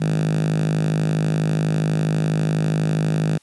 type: tone with high-pass filter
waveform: 5% pulse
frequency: 52.2 Hz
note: G#1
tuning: 10 cents sharp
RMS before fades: -20 dBFS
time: 0-3.38 s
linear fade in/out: 10 ms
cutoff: 160 Hz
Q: 7.7
effects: white hiss -58 dBFS RMS until 3.42 s + resampled to 24000 Hz